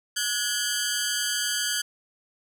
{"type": "ring-modulated tone", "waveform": "10% pulse", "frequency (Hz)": 1568, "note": "G6", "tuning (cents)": 0, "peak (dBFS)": -13, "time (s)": [0.16, 1.82], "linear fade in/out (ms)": 10, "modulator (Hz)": 114, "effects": []}